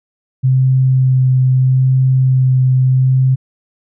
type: tone with vibrato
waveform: sine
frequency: 130 Hz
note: C3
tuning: 11 cents flat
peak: -8 dBFS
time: 0.43-3.36 s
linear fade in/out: 20 ms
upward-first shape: sine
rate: 0.78 Hz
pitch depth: 11 cents each way
effects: none